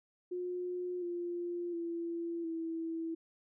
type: tone with pitch steps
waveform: sine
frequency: 358.9 / 348.3 / 338 / 328 Hz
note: F4 / F4 / E4 / E4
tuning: +47 / -5 / +43 / -9 cents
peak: -35 dBFS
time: 0.31-3.15 s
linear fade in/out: 10 ms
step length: 710 ms
effects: none